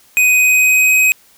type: tone with pitch glide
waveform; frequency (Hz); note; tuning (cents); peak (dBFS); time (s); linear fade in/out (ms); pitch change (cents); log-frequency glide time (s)
square; 2501 to 2523; D#7 to D#7; +8 to +23; -9; 0.17-1.12; 0; +15; 0.32-0.93
effects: white hiss -49 dBFS RMS until 1.37 s